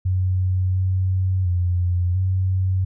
sine tone with pitch steps, 92.6 / 93.5 / 88.9 / 93.7 Hz, F#2 / F#2 / F2 / F#2, +2 / +19 / +31 / +22 cents, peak -17 dBFS, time 0.05-2.85 s, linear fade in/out 10 ms, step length 700 ms, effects none

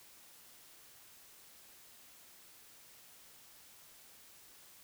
silence, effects white hiss -59 dBFS RMS until 4.83 s

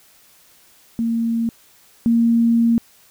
sine tone pair in turn, 230 / 232 Hz, A#3 / A#3, -23 / -8 cents, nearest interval unison, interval 15 cents, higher second, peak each -17 / -12 dBFS, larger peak second, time 0.99-1.49 / 2.06-2.78 s, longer second, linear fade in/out 0 ms, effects white hiss -52 dBFS RMS until 3.1 s

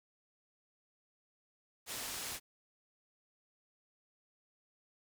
white low-pass noise, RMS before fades -42 dBFS, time 1.86-2.4 s, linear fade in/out 50 ms, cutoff 11000 Hz, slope 12 dB/octave, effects none

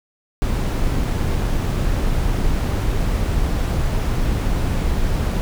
brown noise, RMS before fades -19 dBFS, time 0.42-5.41 s, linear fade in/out 0 ms, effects none

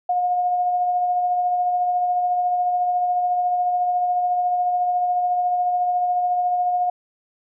sine tone with tremolo, 718 Hz, F5, 48 cents sharp, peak -16 dBFS, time 0.09-6.9 s, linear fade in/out 5 ms, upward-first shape triangle, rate 14 Hz, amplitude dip 35%, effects none

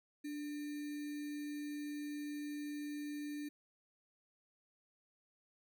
sine tone with sample-and-hold, 293.7 Hz, D4, in tune, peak -40 dBFS, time 0.24-3.49 s, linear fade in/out 10 ms, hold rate 2100 Hz, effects none

